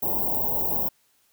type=band-stop noise; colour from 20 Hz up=white; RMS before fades=-25 dBFS; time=0.02-0.89 s; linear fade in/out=10 ms; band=1000 to 14000 Hz; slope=96 dB/octave; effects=white hiss -65 dBFS RMS until 1.32 s